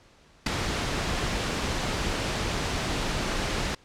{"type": "noise with ADSR envelope", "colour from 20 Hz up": "pink", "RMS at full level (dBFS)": -20, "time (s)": [0.46, 3.75], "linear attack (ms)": 6, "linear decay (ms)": 8, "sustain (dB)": -8, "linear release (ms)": 5, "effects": ["pink hiss -57 dBFS RMS until 3.84 s", "low-pass 6000 Hz 12 dB/octave"]}